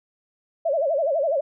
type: tone with vibrato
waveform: sine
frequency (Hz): 604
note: D5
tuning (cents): +48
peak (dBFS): -19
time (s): 0.65-1.41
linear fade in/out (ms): 10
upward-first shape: sine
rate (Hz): 12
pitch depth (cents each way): 200
effects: none